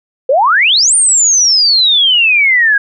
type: exponential two-way sweep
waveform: sine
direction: up then down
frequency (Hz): 492.8 to 9130 to 1613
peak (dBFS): -6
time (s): 0.29-2.78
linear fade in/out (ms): 5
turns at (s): 0.95
effects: none